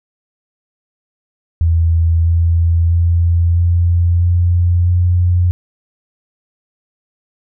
sine tone with pitch steps, 82.8 / 83.96 / 85.13 / 86.32 / 87.52 / 88.74 Hz, E2 / E2 / F2 / F2 / F2 / F2, +8 / +32 / -44 / -20 / +4 / +28 cents, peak -9 dBFS, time 1.61-5.51 s, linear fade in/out 0 ms, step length 650 ms, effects none

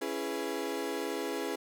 35% pulse chord, C# minor seventh, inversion none, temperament equal with one note detuned, 277.2 / 334.8 / 415.3 / 493.9 Hz, C#4 / E4 / G#4 / B4, 0 / +27 / 0 / 0 cents, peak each -38 / -37 / -35 / -38 dBFS, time 0.01-1.56 s, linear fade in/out 10 ms, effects none

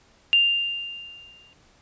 sine tone with exponential decay, 2794 Hz, F7, in tune, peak -13 dBFS, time 0.33-1.53 s, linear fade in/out 0 ms, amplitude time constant 260 ms, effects pink hiss -58 dBFS RMS until 1.81 s + resampled to 16000 Hz

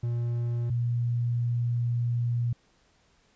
triangle / sine tone pair in turn, 118.9 / 119.53 Hz, A#2 / A#2, +35 / +44 cents, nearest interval unison, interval 9 cents, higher second, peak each -24 dBFS, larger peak neither, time 0.03-0.7 / 0.7-2.53 s, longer second, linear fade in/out 5 ms, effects pink hiss -65 dBFS RMS until 3.35 s + resampled to 16000 Hz

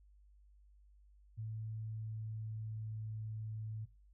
sine tone with pitch glide, 110 to 109.18 Hz, A2 to A2, 0 to -13 cents, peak -40 dBFS, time 1.37-3.86 s, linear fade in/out 20 ms, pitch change -13 cents, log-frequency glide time 1.79-3.01 s, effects noise-tail reverb RT60 0.3 s tail -20 dB re dry + added 50 Hz sine -61 dBFS peak until 4.13 s

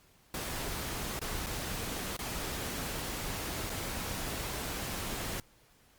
pink noise with dropouts, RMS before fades -37 dBFS, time 0.34-5.4 s, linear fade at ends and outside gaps 2 ms, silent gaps 1.192-1.215 / 1.463-1.467 / 2.167-2.19 / 3.696-3.7 s, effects pink hiss -64 dBFS RMS until 5.98 s + Opus 48 kbps

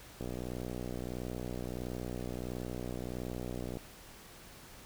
click train, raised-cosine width 2 ms, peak -26 dBFS, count 220, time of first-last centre 0.21-3.771 s, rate 61.5 Hz, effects pink hiss -53 dBFS RMS until 4.85 s

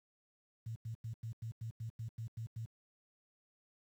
sine tone bursts, 113.1 Hz, A2, 48 cents sharp, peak -39 dBFS, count 11, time 0.66-2.655 s, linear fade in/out 5 ms, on 95 ms, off 95 ms, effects high-pass 60 Hz 12 dB/octave + 11-bit

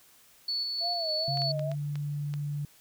sine tone with tremolo, 4440 Hz, C#8, 2 cents sharp, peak -28 dBFS, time 0.48-1.52 s, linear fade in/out 5 ms, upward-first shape square, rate 3.3 Hz, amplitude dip 25%
sine tone with vibrato, 659 Hz, E5, 1 cent flat, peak -32 dBFS, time 0.8-1.75 s, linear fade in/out 50 ms, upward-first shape sine, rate 2.2 Hz, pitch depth 110 cents each way
sine tone with pitch glide, 138.59 to 145.65 Hz, C#3 to D3, 0 to -14 cents, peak -30 dBFS, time 1.28-2.65 s, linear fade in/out 2 ms, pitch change +86 cents, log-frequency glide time 1.46-1.52 s
clicks, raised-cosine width 0.2 ms, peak -26 dBFS, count 6, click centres 1.373 / 1.419 / 1.594 / 1.716 / 1.956 / 2.339 s
effects white hiss -59 dBFS RMS until 2.8 s

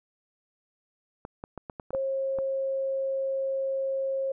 clicks, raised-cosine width 1 ms, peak -23 dBFS, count 8, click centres 1.251 / 1.439 / 1.577 / 1.698 / 1.798 / 1.906 / 1.949 / 2.387 s
sine tone, 538 Hz, C5, 48 cents sharp, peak -26 dBFS, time 1.93-4.32 s, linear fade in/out 5 ms
effects none

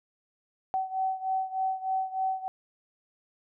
sine beating tone pair, 759 / 762.3 Hz, F#5 / G5, +44 / -49 cents, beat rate 3.3 Hz, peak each -29 / -32 dBFS, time 0.74-2.48 s, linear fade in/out 0 ms, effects none

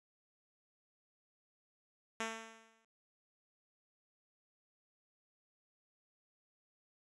5% pulse tone with exponential decay, 224.4 Hz, A3, 34 cents sharp, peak -24 dBFS, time 2.2-2.85 s, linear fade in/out 2 ms, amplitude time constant 140 ms, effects resampled to 22050 Hz

